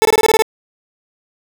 30% pulse tone bursts, 440 Hz, A4, in tune, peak -6 dBFS, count 8, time 0.02-0.422 s, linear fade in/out 0 ms, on 31 ms, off 22 ms, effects none

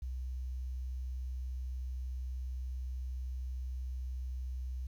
sine tone with quantisation, 63.4 Hz, B1, 46 cents sharp, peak -36 dBFS, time 0.02-4.87 s, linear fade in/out 5 ms, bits 11, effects none

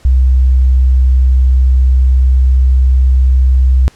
sine tone, 64.3 Hz, C2, 30 cents flat, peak -5 dBFS, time 0.05-3.88 s, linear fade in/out 0 ms, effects pink hiss -45 dBFS RMS until 3.95 s + low-pass 9000 Hz 12 dB/octave

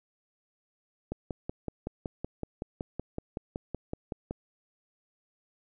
click train, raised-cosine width 2 ms, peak -20 dBFS, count 18, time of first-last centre 1.12-4.309 s, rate 5.33 Hz, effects none

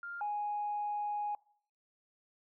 sine tone pair in turn, 1399 / 830.1 Hz, F6 / G#5, +3 / -1 cents, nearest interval major sixth, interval 904 cents, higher first, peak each -40 / -32 dBFS, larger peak second, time 0.03-0.21 / 0.21-1.35 s, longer second, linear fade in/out 2 ms, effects noise-tail reverb RT60 0.6 s tail -24 dB re dry + tanh soft clip ceiling -28 dBFS

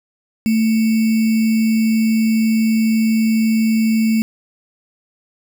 sine tone with sample-and-hold, 222 Hz, A3, 16 cents sharp, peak -12 dBFS, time 0.46-4.22 s, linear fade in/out 0 ms, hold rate 2450 Hz, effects none

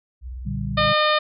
sine tone with vibrato, 61.9 Hz, B1, 5 cents sharp, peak -30 dBFS, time 0.21-0.91 s, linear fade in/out 50 ms, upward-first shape sine, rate 20 Hz, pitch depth 220 cents each way
sine chord, G minor, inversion first, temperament equal, 116.54 / 146.83 / 196 Hz, Bb2 / D3 / G3, 0 / 0 / 0 cents, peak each -29 dBFS, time 0.45-0.94 s, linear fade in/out 20 ms
harmonic tone, 608 Hz, D#5, 40 cents flat, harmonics 1 / 2 / 3 / 4 / 5 / 6 / 7 / 8, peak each -21 / -20 / -25 / -28 / -30 / -25 / -32 / -37 dBFS, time 0.77-1.19 s, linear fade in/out 10 ms
effects none

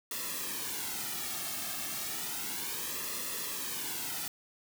white noise with flanger, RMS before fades -37 dBFS, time 0.11-4.28 s, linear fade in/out 2 ms, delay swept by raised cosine 1.3 to 2.07 ms, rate 0.32 Hz, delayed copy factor -0.7, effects none

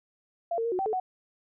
sine tone with pitch steps, 683 / 456.5 / 465.6 / 365.7 / 772 / 433.6 / 743 Hz, F5 / A#4 / A#4 / F#4 / G5 / A4 / F#5, -39 / -36 / -2 / -20 / -27 / -25 / +7 cents, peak -26 dBFS, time 0.51-1 s, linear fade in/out 5 ms, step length 70 ms, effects none

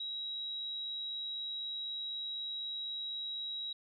sine tone, 3852 Hz, B7, 44 cents flat, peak -37 dBFS, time 0-3.73 s, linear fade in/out 5 ms, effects none

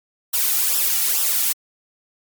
blue noise with flanger, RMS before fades -19 dBFS, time 0.33-1.53 s, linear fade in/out 10 ms, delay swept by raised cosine 0.44 to 1.94 ms, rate 2.3 Hz, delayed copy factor -0.6, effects MP3 96 kbps

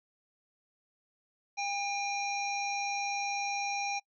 harmonic tone, 804 Hz, G5, 44 cents sharp, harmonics 1 / 3 / 5 / 7 / 8, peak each -34 / -35 / -45 / -40 / -49 dBFS, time 1.57-4 s, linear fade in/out 20 ms, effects noise-tail reverb RT60 0.1 s tail -25 dB re dry

